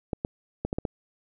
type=clicks; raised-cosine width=2 ms; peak=-14 dBFS; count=6; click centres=0.132 / 0.249 / 0.65 / 0.729 / 0.785 / 0.852 s; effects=none